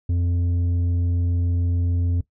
sine tone with tanh clipping, 87.31 Hz, F2, in tune, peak -20 dBFS, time 0.09-2.21 s, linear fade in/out 5 ms, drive 7 dB, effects noise-tail reverb RT60 0.1 s tail -18 dB re dry

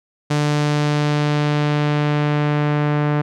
sawtooth tone with low-pass filter sweep, 148.1 Hz, D3, 15 cents sharp, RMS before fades -18 dBFS, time 0.3-3.22 s, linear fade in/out 10 ms, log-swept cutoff 6900 to 1800 Hz, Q 0.91, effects none

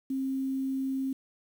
sine tone with quantisation, 266.6 Hz, C4, 33 cents sharp, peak -28 dBFS, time 0.1-1.13 s, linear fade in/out 5 ms, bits 9, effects none

